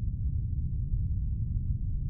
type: low-pass noise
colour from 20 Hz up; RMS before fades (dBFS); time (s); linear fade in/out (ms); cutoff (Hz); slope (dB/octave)
white; -30; 0-2.09; 0; 120; 24
effects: none